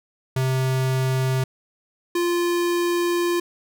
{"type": "tone pair in turn", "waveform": "square", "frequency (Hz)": [130.81, 347.5], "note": ["C3", "F4"], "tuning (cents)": [0, -9], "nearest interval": "octave + perfect fourth", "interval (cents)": 1691, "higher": "second", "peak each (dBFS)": -20, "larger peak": "neither", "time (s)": [[0.36, 1.44], [2.15, 3.4]], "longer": "second", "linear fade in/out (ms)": 5, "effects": []}